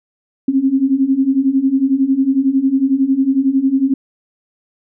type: beating tone pair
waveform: sine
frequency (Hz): 261.6 / 272.6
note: C4 / C#4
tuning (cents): 0 / -29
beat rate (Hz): 11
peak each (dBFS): -16 / -13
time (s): 0.48-3.94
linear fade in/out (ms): 5
effects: none